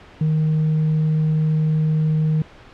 sine tone with tanh clipping, 155.8 Hz, D#3, 3 cents sharp, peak -16 dBFS, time 0.21-2.42 s, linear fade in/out 2 ms, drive 1 dB, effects pink hiss -44 dBFS RMS until 2.73 s + low-pass 3000 Hz 12 dB/octave

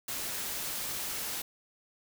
white noise, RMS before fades -36 dBFS, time 0.08-1.42 s, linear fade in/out 5 ms, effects none

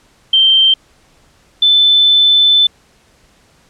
sine tone pair in turn, 3136 / 3520 Hz, G7 / A7, 0 / 0 cents, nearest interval major second, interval 200 cents, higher second, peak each -6 dBFS, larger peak neither, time 0.33-0.74 / 1.62-2.67 s, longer second, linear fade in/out 5 ms, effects pink hiss -51 dBFS RMS until 3.69 s + low-pass 9000 Hz 12 dB/octave

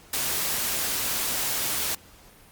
white noise, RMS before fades -27 dBFS, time 0.13-1.95 s, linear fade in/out 5 ms, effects pink hiss -52 dBFS RMS until 2.51 s + Opus 48 kbps

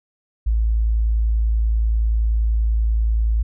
sine tone, 55.2 Hz, A1, 6 cents sharp, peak -15 dBFS, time 0.46-3.43 s, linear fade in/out 10 ms, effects none

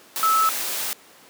sine tone in noise, 1304 Hz, E6, 19 cents flat, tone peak -16 dBFS, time 0.23-0.49 s, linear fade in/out 0 ms, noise white, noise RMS -27 dBFS, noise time 0.16-0.93 s, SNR +8 dB, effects pink hiss -49 dBFS RMS until 1.29 s + high-pass 300 Hz 12 dB/octave

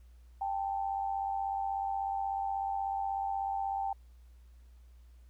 sine tone pair together, 787 / 883.4 Hz, G5 / A5, +7 / +7 cents, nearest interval major second, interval 200 cents, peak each -32 / -38 dBFS, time 0.41-3.93 s, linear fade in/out 5 ms, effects added 60 Hz sine -53 dBFS peak until 5.29 s + pink hiss -73 dBFS RMS until 5.29 s

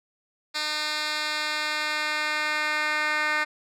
10% pulse tone with band-pass filter sweep, 303.6 Hz, D#4, 42 cents flat, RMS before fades -27 dBFS, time 0.54-3.45 s, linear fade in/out 20 ms, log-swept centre 3800 to 2100 Hz, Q 1.7, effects none

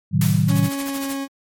sine chord, A diminished seventh, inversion none, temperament equal with one note detuned, 110 / 130.81 / 155.56 / 188.56 Hz, A2 / C3 / Eb3 / Gb3, 0 / 0 / 0 / +33 cents, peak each -20 / -24 / -18 / -20 dBFS, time 0.11-0.7 s, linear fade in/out 50 ms
white noise with exponential decay, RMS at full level -24 dBFS, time 0.21-0.77 s, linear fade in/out 5 ms, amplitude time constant 120 ms
40% pulse tone with pitch glide, 277.2 to 274.3 Hz, C#4 to C#4, 0 to -18 cents, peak -23 dBFS, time 0.47-1.28 s, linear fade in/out 50 ms, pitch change -18 cents, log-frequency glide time 0.81-1.04 s
white noise with tremolo, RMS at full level -30 dBFS, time 0.48-1.17 s, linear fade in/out 5 ms, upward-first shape sine, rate 13 Hz, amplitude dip 80%
effects MP3 64 kbps

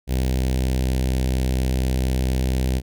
sawtooth tone with notch filter, 64.3 Hz, C2, 30 cents flat, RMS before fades -21 dBFS, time 0.07-2.82 s, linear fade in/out 50 ms, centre 1200 Hz, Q 0.67, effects none

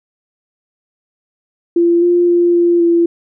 sine tone with pitch steps, 342.3 / 349.8 / 347.3 / 345.3 / 339.9 Hz, F4 / F4 / F4 / F4 / F4, -35 / +3 / -10 / -20 / -47 cents, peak -8 dBFS, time 1.76-3.06 s, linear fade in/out 5 ms, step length 260 ms, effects none

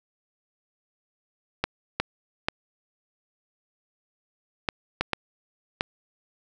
clicks, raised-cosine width 0.3 ms, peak -7 dBFS, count 7, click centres 1.64 / 2 / 2.485 / 4.688 / 5.01 / 5.133 / 5.809 s, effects none

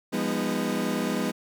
30% pulse chord, F half-diminished seventh, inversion none, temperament equal with one note detuned, 174.61 / 204 / 246.9 / 311.1 Hz, F3 / Ab3 / Cb4 / Eb4, 0 / -31 / 0 / 0 cents, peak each -31 / -27 / -27 / -30 dBFS, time 0.12-1.32 s, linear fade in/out 20 ms, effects none

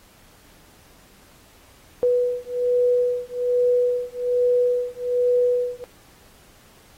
sine beating tone pair, 491.2 / 492.4 Hz, B4 / B4, -9 / -5 cents, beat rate 1.2 Hz, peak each -21 dBFS, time 2.03-5.84 s, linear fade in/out 0 ms, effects pink hiss -53 dBFS RMS until 6.97 s + AAC 48 kbps

